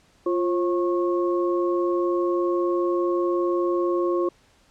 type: tone cluster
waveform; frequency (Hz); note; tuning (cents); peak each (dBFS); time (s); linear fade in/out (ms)
sine; 349.5 / 538 / 1092; F4 / C5 / C#6; +1 / +48 / -26; -21 / -28 / -30; 0.26-4.29; 5
effects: pink hiss -59 dBFS RMS until 4.7 s + low-pass 8000 Hz 12 dB/octave